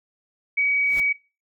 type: tone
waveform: sine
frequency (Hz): 2266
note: C#7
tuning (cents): +37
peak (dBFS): -18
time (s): 0.57-1.13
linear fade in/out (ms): 10
type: noise with exponential growth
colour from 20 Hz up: pink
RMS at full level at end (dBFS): -34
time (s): 0.77-1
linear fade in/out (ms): 0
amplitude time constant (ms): 48
effects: noise-tail reverb RT60 0.3 s tail -19 dB re dry